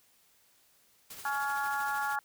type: noise with tremolo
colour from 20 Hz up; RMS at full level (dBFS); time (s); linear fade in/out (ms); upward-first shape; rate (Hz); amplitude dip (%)
white; -44; 1.1-2.16; 5; triangle; 13; 50
type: harmonic tone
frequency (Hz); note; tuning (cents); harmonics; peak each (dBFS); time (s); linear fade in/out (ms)
280.3; C#4; +19; 3 / 4 / 5 / 6; -33 / -38 / -34 / -39; 1.25-2.19; 2
effects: white hiss -66 dBFS RMS until 2.24 s